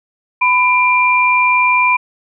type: tone pair together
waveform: sine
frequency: 1000 / 2378 Hz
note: B5 / D7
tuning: +21 / +21 cents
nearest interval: octave + minor third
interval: 1500 cents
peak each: -12 dBFS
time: 0.41-1.97 s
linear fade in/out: 10 ms
effects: none